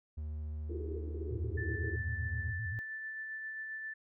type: tone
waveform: triangle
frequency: 76.2 Hz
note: D#2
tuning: 36 cents flat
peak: -35 dBFS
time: 0.17-2.51 s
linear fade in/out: 10 ms
type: band-pass noise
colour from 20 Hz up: pink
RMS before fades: -44 dBFS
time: 0.69-1.97 s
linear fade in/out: 10 ms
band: 310 to 440 Hz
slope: 96 dB/octave
type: tone with vibrato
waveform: sine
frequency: 98.6 Hz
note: G2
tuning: 11 cents sharp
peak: -36 dBFS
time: 1.31-2.79 s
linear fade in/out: 0 ms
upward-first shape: square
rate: 7.8 Hz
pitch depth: 220 cents each way
type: tone with tremolo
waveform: sine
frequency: 1760 Hz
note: A6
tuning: in tune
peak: -38 dBFS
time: 1.57-3.94 s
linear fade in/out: 10 ms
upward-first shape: sine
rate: 7.5 Hz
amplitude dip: 25%
effects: none